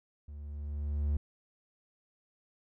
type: tone with level ramp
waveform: triangle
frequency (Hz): 73.2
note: D2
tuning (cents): -5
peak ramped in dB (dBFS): -41 to -24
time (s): 0.28-1.17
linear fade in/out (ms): 5
effects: none